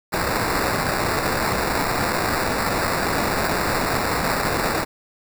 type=noise with sample-and-hold; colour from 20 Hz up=white; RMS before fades=-22 dBFS; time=0.12-4.85 s; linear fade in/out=20 ms; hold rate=3150 Hz; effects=none